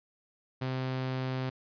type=tone; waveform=sawtooth; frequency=130 Hz; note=C3; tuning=11 cents flat; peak=-27 dBFS; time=0.61-1.5 s; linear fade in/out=10 ms; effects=resampled to 11025 Hz